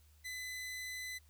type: tone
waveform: sawtooth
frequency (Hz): 2011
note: B6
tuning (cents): +31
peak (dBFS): -38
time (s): 0.24-1.19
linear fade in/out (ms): 20
effects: added 75 Hz sine -62 dBFS peak until 1.29 s + white hiss -71 dBFS RMS until 1.29 s